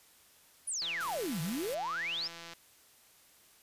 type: exponential two-way sweep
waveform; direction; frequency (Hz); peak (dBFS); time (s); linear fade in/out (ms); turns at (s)
sine; down then up; 10680 to 146.7 to 5490; -33; 0.67-2.28; 10; 1.41
type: click train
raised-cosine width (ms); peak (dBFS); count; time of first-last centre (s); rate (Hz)
0.2; -29; 289; 0.82-2.534; 168
type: noise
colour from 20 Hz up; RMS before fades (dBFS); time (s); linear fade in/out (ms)
white; -44; 1-1.75; 10
effects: white hiss -62 dBFS RMS until 3.62 s + resampled to 32000 Hz